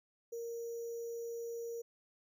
sine tone with sample-and-hold, 466.2 Hz, A#4, in tune, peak -39 dBFS, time 0.32-1.82 s, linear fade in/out 10 ms, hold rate 6300 Hz, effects none

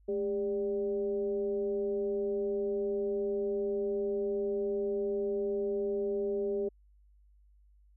sine tone with frequency modulation, 401.3 Hz, G4, 41 cents sharp, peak -29 dBFS, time 0.08-6.69 s, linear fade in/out 10 ms, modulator 187 Hz, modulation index 0.55, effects added 50 Hz sine -59 dBFS peak until 7.96 s

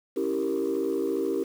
sine chord, C# diminished seventh, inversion none, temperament equal, 277.2 / 329.6 / 392 / 466.2 Hz, C#4 / E4 / G4 / Bb4, 0 / 0 / 0 / 0 cents, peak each -31 / -29 / -27 / -30 dBFS, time 0.16-1.44 s, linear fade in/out 10 ms, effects tanh soft clip ceiling -19 dBFS + 8-bit

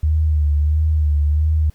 sine tone with vibrato, 75.8 Hz, D#2, 45 cents flat, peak -13 dBFS, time 0.03-1.7 s, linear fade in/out 5 ms, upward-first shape sine, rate 1.5 Hz, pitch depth 54 cents each way, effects pink hiss -58 dBFS RMS until 1.74 s

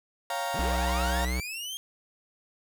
35% pulse chord, G half-diminished seventh, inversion second, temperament equal, 554.4 / 698.5 / 784 / 932.3 Hz, Db5 / F5 / G5 / Bb5, 0 / 0 / 0 / 0 cents, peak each -35 / -31 / -37 / -32 dBFS, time 0.3-1.25 s, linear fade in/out 2 ms
sawtooth linear sweep, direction up, 110.6 to 3242 Hz, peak -31 dBFS, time 0.54-1.77 s, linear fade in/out 0 ms
square tone with vibrato, 62.6 Hz, B1, 24 cents sharp, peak -28 dBFS, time 0.59-1.4 s, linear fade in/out 0 ms, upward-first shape sine, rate 16 Hz, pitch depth 33 cents each way
effects none

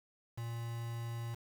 triangle tone with quantisation, 116.54 Hz, A#2, in tune, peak -36 dBFS, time 0.37-1.35 s, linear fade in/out 10 ms, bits 8, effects none

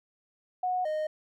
sine / triangle tone pair in turn, 732 / 617.3 Hz, F#5 / D#5, -19 / -14 cents, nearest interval minor third, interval 295 cents, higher first, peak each -26 dBFS, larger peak neither, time 0.63-0.85 / 0.85-1.07 s, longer neither, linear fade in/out 5 ms, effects none

